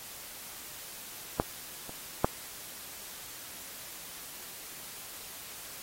clicks, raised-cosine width 1 ms, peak -11 / -30 / -9 dBFS, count 3, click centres 1.399 / 1.894 / 2.245 s, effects white hiss -45 dBFS RMS until 5.82 s + AAC 48 kbps

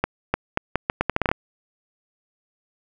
accelerating click train, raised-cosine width 0.5 ms, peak -4 dBFS, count 12, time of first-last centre 0.04-1.315 s, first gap 300 ms, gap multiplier 0.78, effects none

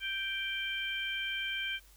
harmonic tone, 784 Hz, G5, in tune, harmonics 2 / 3 / 4, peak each -38 / -37 / -37 dBFS, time 0-1.8 s, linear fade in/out 50 ms, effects added 48 Hz sine -58 dBFS peak until 1.96 s + white hiss -62 dBFS RMS until 1.96 s

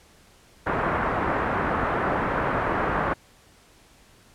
white low-pass noise, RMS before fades -25 dBFS, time 0.66-3.14 s, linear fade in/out 10 ms, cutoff 1500 Hz, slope 24 dB/octave, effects pink hiss -55 dBFS RMS until 4.34 s + low-pass 11000 Hz 12 dB/octave

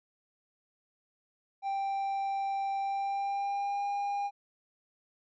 triangle tone with pitch glide, 786 to 807.2 Hz, G5 to G#5, +4 to -49 cents, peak -28 dBFS, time 1.62-4.31 s, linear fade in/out 50 ms, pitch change +47 cents, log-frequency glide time 2.81-3.86 s, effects resampled to 16000 Hz

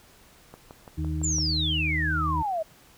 click train, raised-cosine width 1 ms, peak -28 dBFS, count 6, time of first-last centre 0.54-1.385 s, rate 5.92 Hz
harmonic tone, 77.78 Hz, D#2, in tune, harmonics 1 / 2 / 4, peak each -28 / -31 / -34 dBFS, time 0.97-2.43 s, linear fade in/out 20 ms
sine exponential sweep, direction down, 7459 to 616 Hz, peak -25 dBFS, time 1.23-2.63 s, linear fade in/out 10 ms
effects pink hiss -55 dBFS RMS until 2.97 s

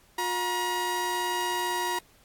sawtooth tone pair together, 357.9 / 954 Hz, F4 / A#5, +42 / +40 cents, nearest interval octave + perfect fourth, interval 1698 cents, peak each -29 / -24 dBFS, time 0.18-1.99 s, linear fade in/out 5 ms, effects pink hiss -60 dBFS RMS until 2.24 s + AAC 64 kbps

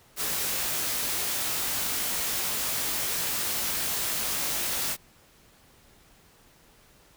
white noise with comb filter, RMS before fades -29 dBFS, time 0.16-4.97 s, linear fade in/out 50 ms, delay 19 ms, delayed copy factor +0.55, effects pink hiss -58 dBFS RMS until 7.16 s

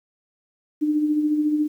sine tone with tremolo, 301.2 Hz, D4, 44 cents sharp, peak -16 dBFS, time 0.81-1.68 s, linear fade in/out 20 ms, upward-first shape sine, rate 14 Hz, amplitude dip 45%, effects 9-bit

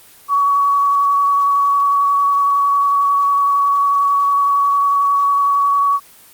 sine tone with vibrato, 1128 Hz, C#6, 30 cents sharp, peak -11 dBFS, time 0.28-6 s, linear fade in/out 50 ms, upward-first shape square, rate 11 Hz, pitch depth 9 cents each way, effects white hiss -44 dBFS RMS until 6.33 s + Opus 24 kbps

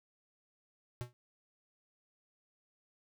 square tone with exponential decay, 122.1 Hz, B2, 19 cents flat, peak -34 dBFS, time 1.01-1.13 s, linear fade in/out 0 ms, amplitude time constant 26 ms, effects none

